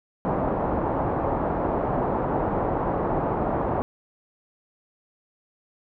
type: low-pass noise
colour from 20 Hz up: white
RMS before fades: -25 dBFS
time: 0.25-3.82 s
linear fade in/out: 0 ms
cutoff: 920 Hz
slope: 24 dB/octave
effects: none